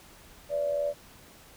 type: tone with amplitude modulation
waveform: sine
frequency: 580 Hz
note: D5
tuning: 22 cents flat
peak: -23 dBFS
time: 0.49-0.94 s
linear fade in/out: 50 ms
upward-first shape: sine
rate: 83.2 Hz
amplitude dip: 60%
effects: pink hiss -53 dBFS RMS until 1.56 s